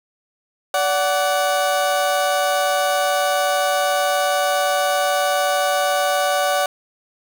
30% pulse tone pair together, 578.5 / 745 Hz, D5 / F#5, -26 / +12 cents, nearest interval major third, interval 438 cents, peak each -17 dBFS, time 0.74-6.66 s, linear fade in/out 2 ms, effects 7-bit

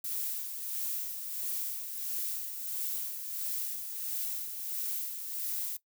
violet noise with tremolo, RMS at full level -34 dBFS, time 0.04-5.77 s, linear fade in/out 5 ms, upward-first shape sine, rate 1.5 Hz, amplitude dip 50%, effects noise-tail reverb RT60 0.1 s tail -18 dB re dry

